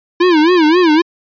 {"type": "tone with vibrato", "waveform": "square", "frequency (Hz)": 332.7, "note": "E4", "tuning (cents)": 16, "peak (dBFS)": -8, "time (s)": [0.2, 1.02], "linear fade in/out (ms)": 10, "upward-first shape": "sine", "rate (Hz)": 3.8, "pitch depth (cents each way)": 170, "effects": ["resampled to 11025 Hz"]}